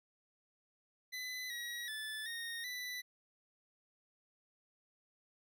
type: tone with pitch steps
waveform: 25% pulse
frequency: 2008 / 1910 / 1742 / 1855 / 1984 Hz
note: B6 / A#6 / A6 / A#6 / B6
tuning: +28 / +42 / -18 / -9 / +7 cents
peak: -37 dBFS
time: 1.12-3.02 s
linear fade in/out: 20 ms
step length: 380 ms
effects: none